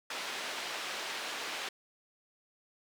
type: band-pass noise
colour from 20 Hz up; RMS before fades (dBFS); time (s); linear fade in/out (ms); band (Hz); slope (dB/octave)
white; -39; 0.1-1.69; 5; 370 to 3600; 12
effects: none